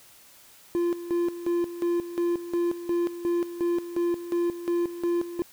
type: tone with tremolo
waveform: triangle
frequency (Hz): 345.6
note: F4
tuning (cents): -18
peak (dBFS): -20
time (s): 0.75-5.42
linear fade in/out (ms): 0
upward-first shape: square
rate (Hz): 2.8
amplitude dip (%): 75
effects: white hiss -53 dBFS RMS until 5.52 s